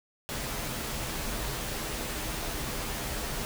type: noise with comb filter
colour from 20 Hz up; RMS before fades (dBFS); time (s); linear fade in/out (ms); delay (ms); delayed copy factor
pink; -34; 0.29-3.45; 0; 11; -0.55
effects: none